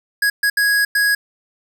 square tone bursts at uneven times, 1660 Hz, G#6, 1 cent flat, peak -14 dBFS, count 4, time 0.22-0.3 / 0.43-0.5 / 0.57-0.85 / 0.95-1.15 s, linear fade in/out 5 ms, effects none

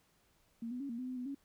sine tone with pitch steps, 230.5 / 248.3 / 278.9 / 233.6 / 253.8 / 255.2 / 248.4 / 277.5 Hz, A#3 / B3 / C#4 / A#3 / B3 / C4 / B3 / C#4, -19 / +9 / +11 / +4 / +47 / -43 / +10 / +2 cents, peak -38 dBFS, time 0.62-1.348 s, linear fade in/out 5 ms, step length 91 ms, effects pink hiss -72 dBFS RMS until 1.44 s

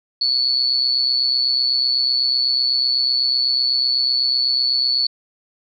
sine tone with amplitude modulation, 4432 Hz, C#8, 1 cent flat, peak -12 dBFS, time 0.21-5.07 s, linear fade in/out 5 ms, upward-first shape sine, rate 128 Hz, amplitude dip 75%, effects none

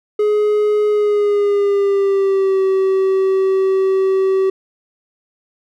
triangle tone with pitch glide, 420 to 382.9 Hz, G#4 to G4, +19 to -41 cents, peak -10 dBFS, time 0.19-4.5 s, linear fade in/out 5 ms, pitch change -160 cents, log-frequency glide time 0.89-2.62 s, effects none

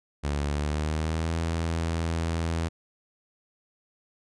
sawtooth tone with pitch glide, 72.3 to 82.57 Hz, D2 to E2, -27 to +3 cents, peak -22 dBFS, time 0.23-2.69 s, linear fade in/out 20 ms, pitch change +230 cents, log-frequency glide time 0.48-1.33 s, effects resampled to 22050 Hz

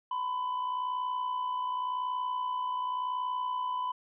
triangle tone with amplitude modulation, 1002 Hz, B5, 25 cents sharp, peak -26 dBFS, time 0.11-3.92 s, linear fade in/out 5 ms, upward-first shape sine, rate 60.9 Hz, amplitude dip 50%, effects resampled to 8000 Hz

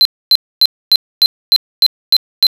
triangle tone bursts, 4085 Hz, C8, 42 cents flat, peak -3 dBFS, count 9, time 0.01-2.468 s, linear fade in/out 0 ms, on 42 ms, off 260 ms, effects none

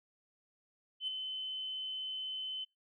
sine tone with ADSR envelope, 3048 Hz, G7, 49 cents flat, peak -31 dBFS, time 1-2.65 s, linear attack 78 ms, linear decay 5 ms, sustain -6 dB, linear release 17 ms, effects noise-tail reverb RT60 0.2 s tail -24 dB re dry + tanh soft clip ceiling -27 dBFS

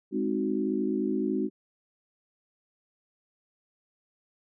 sine chord, Ab dominant seventh, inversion none, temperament equal, 207.7 / 261.6 / 311.1 / 370 Hz, Ab3 / C4 / Eb4 / Gb4, 0 / 0 / 0 / 0 cents, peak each -31 dBFS, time 0.11-1.5 s, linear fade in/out 50 ms, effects none

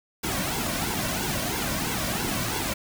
pink noise with flanger, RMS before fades -28 dBFS, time 0.23-2.74 s, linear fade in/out 10 ms, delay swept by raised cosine 1.6 to 2.42 ms, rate 3 Hz, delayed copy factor -0.7, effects none

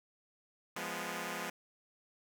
5% pulse chord, F diminished, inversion none, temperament equal, 174.61 / 207.7 / 246.9 Hz, F3 / Ab3 / Cb4, 0 / 0 / 0 cents, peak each -31 dBFS, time 0.76-1.5 s, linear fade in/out 5 ms, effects none

